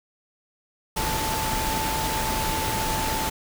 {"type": "tone in noise", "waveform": "sine", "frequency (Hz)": 880, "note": "A5", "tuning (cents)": 0, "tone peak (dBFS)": -28, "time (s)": [0.96, 3.3], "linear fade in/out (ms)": 10, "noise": "pink", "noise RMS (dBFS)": -27, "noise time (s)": [0.96, 3.3], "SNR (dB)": -4, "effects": []}